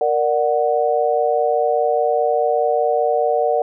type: chord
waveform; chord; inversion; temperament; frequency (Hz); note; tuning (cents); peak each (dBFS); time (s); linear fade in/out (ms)
sine; Bb augmented; none; equal with one note detuned; 466.2 / 591.1 / 740; Bb4 / D5 / F#5; 0 / +11 / 0; -19; 0.01-3.62; 2
effects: none